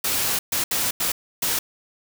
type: noise bursts at uneven times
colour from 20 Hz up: white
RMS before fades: -23 dBFS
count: 5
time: 0.04-0.39 / 0.52-0.64 / 0.71-0.91 / 1-1.12 / 1.42-1.59 s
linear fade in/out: 5 ms
effects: none